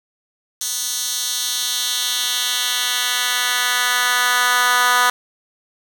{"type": "tone with high-pass filter sweep", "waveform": "10% pulse", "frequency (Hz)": 246.8, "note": "B3", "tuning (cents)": -1, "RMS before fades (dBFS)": -19, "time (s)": [0.61, 5.1], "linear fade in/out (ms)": 2, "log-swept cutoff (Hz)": [5700, 1200], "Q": 1.4, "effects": ["7-bit"]}